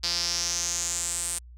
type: tone with band-pass filter sweep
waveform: sawtooth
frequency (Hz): 172.5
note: F3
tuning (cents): -21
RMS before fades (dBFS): -29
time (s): 0.03-1.39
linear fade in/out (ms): 10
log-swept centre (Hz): 4800 to 8800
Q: 5.5
effects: added 60 Hz sine -44 dBFS peak until 1.57 s

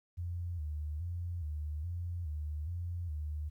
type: tone with vibrato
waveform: sine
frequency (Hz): 81.1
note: E2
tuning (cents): -28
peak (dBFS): -35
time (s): 0.17-3.5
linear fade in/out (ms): 20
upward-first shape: square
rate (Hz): 1.2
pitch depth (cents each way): 120
effects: 12-bit

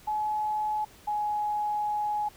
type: tone pair in turn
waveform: sine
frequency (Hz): 851 / 838.3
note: G#5 / G#5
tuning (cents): +42 / +16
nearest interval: unison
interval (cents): 26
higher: first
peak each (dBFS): -26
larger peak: neither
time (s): 0.07-0.85 / 1.07-2.29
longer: second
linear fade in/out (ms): 10
effects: pink hiss -54 dBFS RMS until 2.36 s

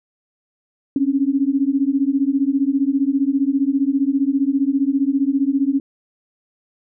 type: beating tone pair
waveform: sine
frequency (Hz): 267.9 / 282.9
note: C4 / C#4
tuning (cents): +41 / +35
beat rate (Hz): 15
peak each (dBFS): -18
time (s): 0.96-5.8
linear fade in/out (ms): 2
effects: none

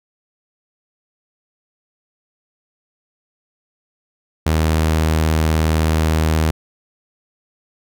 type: tone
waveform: sawtooth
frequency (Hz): 79.1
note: D#2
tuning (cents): +29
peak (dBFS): -10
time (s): 4.46-6.51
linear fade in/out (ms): 5
effects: none

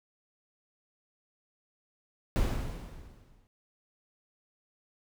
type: noise with exponential decay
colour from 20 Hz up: brown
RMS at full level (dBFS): -25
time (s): 2.36-3.47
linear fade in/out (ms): 0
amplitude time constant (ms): 240
effects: none

